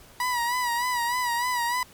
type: tone with vibrato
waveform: 30% pulse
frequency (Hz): 971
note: B5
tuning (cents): -30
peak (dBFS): -21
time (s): 0.2-1.83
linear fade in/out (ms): 2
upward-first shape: sine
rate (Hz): 3.3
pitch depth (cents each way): 60
effects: pink hiss -51 dBFS RMS until 1.93 s + MP3 96 kbps